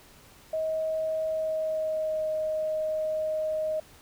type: tone with pitch glide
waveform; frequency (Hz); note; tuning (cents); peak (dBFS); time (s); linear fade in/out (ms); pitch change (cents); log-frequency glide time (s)
sine; 634 to 623.8; D#5 to D#5; +32 to +4; -26; 0.53-3.8; 5; -28; 1.29-2.29
effects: pink hiss -54 dBFS RMS until 4.01 s